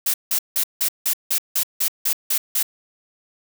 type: noise bursts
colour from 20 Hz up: blue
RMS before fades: -20 dBFS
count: 11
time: 0.06-2.629 s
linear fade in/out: 5 ms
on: 79 ms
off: 170 ms
effects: none